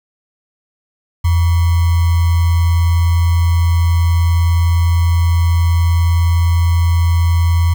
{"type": "tone with sample-and-hold", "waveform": "sine", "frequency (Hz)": 84.7, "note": "E2", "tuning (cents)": 48, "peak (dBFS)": -9, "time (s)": [1.24, 7.74], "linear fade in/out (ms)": 10, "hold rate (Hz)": 1050, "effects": []}